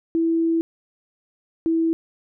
sine tone pair in turn, 329.6 / 327.5 Hz, E4 / E4, 0 / -11 cents, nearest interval unison, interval 11 cents, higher first, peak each -17 dBFS, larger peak neither, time 0.15-0.61 / 1.66-1.93 s, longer first, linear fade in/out 0 ms, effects none

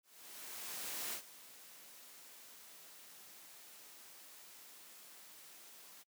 white noise with ADSR envelope, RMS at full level -41 dBFS, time 0.03-6.04 s, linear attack 1100 ms, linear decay 86 ms, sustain -16 dB, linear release 28 ms, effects noise-tail reverb RT60 0.1 s tail -24 dB re dry + high-pass 200 Hz 12 dB/octave

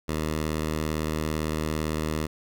10% pulse tone, 77.78 Hz, D#2, in tune, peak -18 dBFS, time 0.08-2.27 s, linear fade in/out 10 ms, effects none

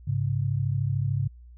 sine tone pair together, 103.42 / 136.9 Hz, G#2 / C#3, -7 / -21 cents, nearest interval perfect fourth, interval 486 cents, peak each -26 dBFS, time 0.07-1.28 s, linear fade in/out 10 ms, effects added 60 Hz sine -45 dBFS peak until 1.57 s

